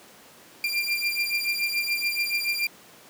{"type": "beating tone pair", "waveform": "30% pulse", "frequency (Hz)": [2380, 2387], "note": ["D7", "D7"], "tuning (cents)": [22, 28], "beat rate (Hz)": 7, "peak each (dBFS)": -25, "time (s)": [0.64, 2.67], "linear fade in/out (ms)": 2, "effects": ["pink hiss -50 dBFS RMS until 3.09 s", "high-pass 200 Hz 12 dB/octave"]}